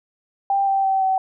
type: tone with pitch steps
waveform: sine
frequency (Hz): 790 / 780.5 / 771.1 / 761.8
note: G5 / G5 / G5 / G5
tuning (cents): +13 / -8 / -29 / -50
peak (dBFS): -16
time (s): 0.5-1.18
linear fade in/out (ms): 2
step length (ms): 170
effects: none